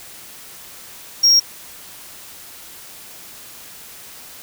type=tone; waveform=triangle; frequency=5588 Hz; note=F8; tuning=in tune; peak=-8 dBFS; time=1.23-1.4 s; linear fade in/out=10 ms; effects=white hiss -39 dBFS RMS until 4.42 s